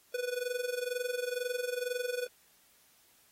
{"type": "tone with amplitude modulation", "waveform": "square", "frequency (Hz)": 493.9, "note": "B4", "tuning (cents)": 0, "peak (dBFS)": -30, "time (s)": [0.14, 2.27], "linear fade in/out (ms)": 5, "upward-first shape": "sine", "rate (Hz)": 22.1, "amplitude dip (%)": 80, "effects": ["white hiss -65 dBFS RMS until 3.31 s", "AAC 48 kbps"]}